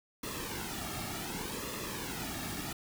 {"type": "noise with flanger", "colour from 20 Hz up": "pink", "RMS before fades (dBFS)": -39, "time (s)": [0.23, 2.73], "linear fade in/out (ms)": 5, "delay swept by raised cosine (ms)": [1.3, 2.02], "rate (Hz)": 0.67, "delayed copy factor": -0.65, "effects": []}